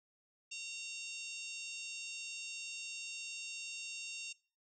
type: harmonic tone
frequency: 917 Hz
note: A#5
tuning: 29 cents flat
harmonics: 3 / 4 / 5 / 6 / 7 / 8 / 9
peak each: -44 / -52 / -54 / -52 / -53 / -54 / -56 dBFS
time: 0.51-4.33 s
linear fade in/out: 10 ms
effects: noise-tail reverb RT60 0.4 s tail -22 dB re dry